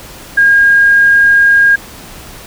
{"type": "tone", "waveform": "sine", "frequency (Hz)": 1623, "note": "G#6", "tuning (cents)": -40, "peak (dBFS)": -4, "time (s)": [0.37, 1.76], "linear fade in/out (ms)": 10, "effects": ["pink hiss -32 dBFS RMS until 2.46 s"]}